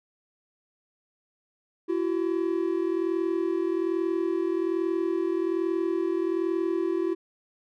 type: tone pair together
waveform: triangle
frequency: 336.8 / 378 Hz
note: E4 / F#4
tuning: +37 / +37 cents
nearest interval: major second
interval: 200 cents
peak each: -24 / -26 dBFS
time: 1.88-7.15 s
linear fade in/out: 20 ms
effects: none